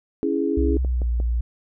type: chord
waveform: sine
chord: C# minor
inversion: none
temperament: equal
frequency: 277.2 / 329.6 / 415.3 Hz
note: C#4 / E4 / G#4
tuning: 0 / 0 / 0 cents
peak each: -24 dBFS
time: 0.23-0.77 s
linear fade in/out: 0 ms
type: tone with pitch glide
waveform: sine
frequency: 65.41 to 58.95 Hz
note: C2 to A#1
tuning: 0 to +20 cents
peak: -19 dBFS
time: 0.57-1.41 s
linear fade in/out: 5 ms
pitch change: -180 cents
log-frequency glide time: 0.72-1.09 s
type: clicks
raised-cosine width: 2 ms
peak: -20 dBFS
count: 3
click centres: 0.848 / 1.018 / 1.201 s
effects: none